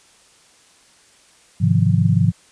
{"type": "chord", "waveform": "sine", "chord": "F minor seventh", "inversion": "first", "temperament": "just", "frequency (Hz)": [104.77, 130.96, 157.15, 174.61], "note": ["Ab2", "C3", "Eb3", "F3"], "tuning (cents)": [16, 2, 18, 0], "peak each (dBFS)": [-17, -19, -19, -18], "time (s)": [1.6, 2.32], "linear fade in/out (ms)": 20, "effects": ["white hiss -52 dBFS RMS until 2.51 s", "resampled to 22050 Hz"]}